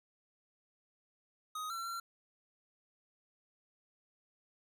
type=tone with pitch steps; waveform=square; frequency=1252 / 1353 / 1366 Hz; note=D#6 / E6 / F6; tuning=+10 / +45 / -39 cents; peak=-39 dBFS; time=1.55-2 s; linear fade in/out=5 ms; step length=150 ms; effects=none